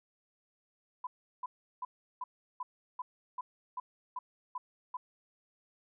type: tone bursts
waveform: sine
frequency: 1000 Hz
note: B5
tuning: 21 cents sharp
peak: -35 dBFS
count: 11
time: 1.04-4.97 s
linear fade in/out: 5 ms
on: 30 ms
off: 360 ms
effects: none